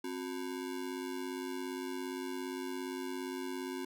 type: ring-modulated tone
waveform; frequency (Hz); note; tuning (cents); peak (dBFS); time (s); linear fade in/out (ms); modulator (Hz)
square; 314.7; D#4; +20; -35; 0.04-3.85; 5; 48.7
effects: none